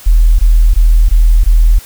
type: tone bursts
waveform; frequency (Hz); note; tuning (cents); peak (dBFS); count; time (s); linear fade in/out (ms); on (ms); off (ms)
sine; 40.08; E1; -48; -3; 5; 0.06-1.79; 10; 330; 20
effects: white hiss -35 dBFS RMS until 1.85 s